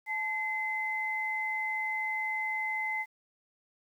sine tone pair together, 867 / 2054 Hz, A5 / C7, -26 / -33 cents, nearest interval octave + minor third, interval 1493 cents, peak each -36 / -31 dBFS, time 0.06-3.06 s, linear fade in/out 50 ms, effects 10-bit

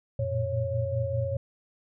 sine tone cluster, 90.5 / 113.5 / 118.5 / 550 Hz, F#2 / A#2 / A#2 / C#5, -38 / -46 / +29 / -14 cents, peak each -33 / -32 / -31 / -30 dBFS, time 0.19-1.37 s, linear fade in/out 5 ms, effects none

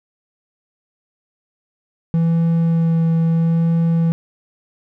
triangle tone with vibrato, 165.3 Hz, E3, 5 cents sharp, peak -11 dBFS, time 2.14-4.12 s, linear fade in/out 0 ms, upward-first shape sine, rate 0.76 Hz, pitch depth 11 cents each way, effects none

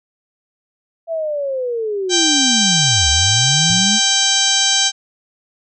sine linear two-way sweep, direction down then up, 671 to 68.7 to 220.8 Hz, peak -18 dBFS, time 1.07-4 s, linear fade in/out 50 ms, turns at 3.09 s
harmonic tone, 784 Hz, G5, in tune, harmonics 1 / 2 / 3 / 4 / 5 / 6 / 7 / 8 / 9 / 10, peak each -26 / -24 / -28 / -18 / -19 / -24 / -22 / -18 / -28 / -25 dBFS, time 2.09-4.92 s, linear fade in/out 50 ms
sine tone with exponential decay, 112 Hz, A2, 31 cents sharp, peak -19 dBFS, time 3.7-4.05 s, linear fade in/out 0 ms, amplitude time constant 76 ms
effects none

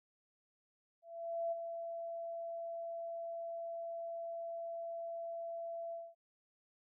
sine tone with ADSR envelope, 672 Hz, E5, 33 cents sharp, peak -33 dBFS, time 1.02-6.15 s, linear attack 500 ms, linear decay 17 ms, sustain -7 dB, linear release 220 ms, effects none

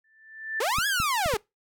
sine tone with exponential growth, 1768 Hz, A6, 8 cents sharp, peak -25 dBFS, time 0.04-0.6 s, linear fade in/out 5 ms, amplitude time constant 120 ms
sawtooth linear two-way sweep, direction up then down, 385.6 to 1706 to 385.6 Hz, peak -20 dBFS, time 0.6-1.37 s, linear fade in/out 5 ms, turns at 0.87 s
clicks, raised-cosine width 5 ms, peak -20 dBFS, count 4, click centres 0.785 / 1.001 / 1.26 / 1.338 s
effects noise-tail reverb RT60 0.2 s tail -24 dB re dry

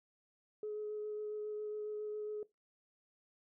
sine tone with vibrato, 423.2 Hz, G#4, 33 cents sharp, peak -37 dBFS, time 0.63-2.43 s, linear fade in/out 2 ms, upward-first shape sine, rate 7.3 Hz, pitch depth 10 cents each way, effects noise-tail reverb RT60 0.2 s tail -20 dB re dry + tanh soft clip ceiling -33 dBFS

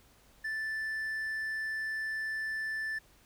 triangle tone, 1760 Hz, A6, in tune, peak -31 dBFS, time 0.44-2.99 s, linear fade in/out 10 ms, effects added 50 Hz sine -66 dBFS peak until 3.25 s + pink hiss -63 dBFS RMS until 3.25 s

